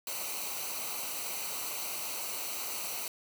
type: noise with comb filter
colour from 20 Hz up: white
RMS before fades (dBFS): -37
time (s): 0.07-3.08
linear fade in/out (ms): 2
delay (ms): 0.58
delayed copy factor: -0.7
effects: none